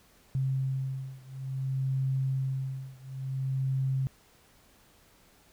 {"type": "beating tone pair", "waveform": "sine", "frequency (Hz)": [132.9, 133.47], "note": ["C3", "C3"], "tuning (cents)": [27, 35], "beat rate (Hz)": 0.57, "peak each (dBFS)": [-31, -32], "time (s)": [0.35, 4.07], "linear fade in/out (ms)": 0, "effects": ["pink hiss -61 dBFS RMS until 5.52 s"]}